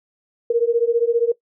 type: beating tone pair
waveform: sine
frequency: 461.1 / 476.1 Hz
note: A#4 / A#4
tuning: -19 / +37 cents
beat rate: 15 Hz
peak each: -17 / -18 dBFS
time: 0.5-1.32 s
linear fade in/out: 5 ms
effects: noise-tail reverb RT60 0.1 s tail -19 dB re dry